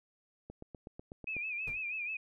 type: click train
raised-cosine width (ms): 2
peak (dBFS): -32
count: 8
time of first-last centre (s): 0.5-1.366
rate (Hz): 8.08
type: tone with vibrato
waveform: sine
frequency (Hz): 2489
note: D#7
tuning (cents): 0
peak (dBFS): -35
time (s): 1.27-2.17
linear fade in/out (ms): 5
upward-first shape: sine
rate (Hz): 6.2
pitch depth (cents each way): 90
type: noise with exponential decay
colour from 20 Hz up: brown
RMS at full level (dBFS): -38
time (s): 1.67-1.83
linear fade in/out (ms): 5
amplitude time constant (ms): 34
effects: none